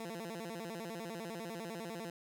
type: tone with vibrato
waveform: 15% pulse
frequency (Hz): 196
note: G3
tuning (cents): 0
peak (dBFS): -35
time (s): 0-2.1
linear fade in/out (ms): 2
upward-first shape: square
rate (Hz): 10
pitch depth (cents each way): 240
effects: none